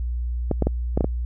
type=clicks; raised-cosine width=2 ms; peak=-7 dBFS; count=6; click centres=0.513 / 0.623 / 0.67 / 0.975 / 1.008 / 1.044 s; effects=added 60 Hz sine -23 dBFS peak until 1.25 s